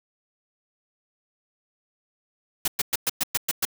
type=noise bursts; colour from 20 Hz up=white; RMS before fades=-23 dBFS; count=8; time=2.65-3.652 s; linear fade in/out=5 ms; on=29 ms; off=110 ms; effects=none